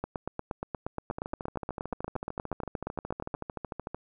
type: two click trains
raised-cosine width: 1 ms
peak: -21 / -18 dBFS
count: 39 / 29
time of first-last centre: 1.11-3.946 / 0.04-3.342 s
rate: 13.4 / 8.48 Hz
effects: none